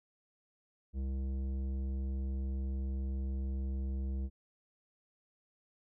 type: tone with tanh clipping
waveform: sine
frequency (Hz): 66.5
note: C2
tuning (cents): +29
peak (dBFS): -35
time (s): 0.93-4.3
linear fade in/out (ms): 50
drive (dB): 12
effects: none